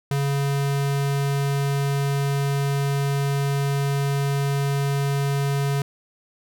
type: tone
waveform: square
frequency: 140 Hz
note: C#3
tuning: 18 cents sharp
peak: -21 dBFS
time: 0.11-5.82 s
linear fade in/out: 2 ms
effects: none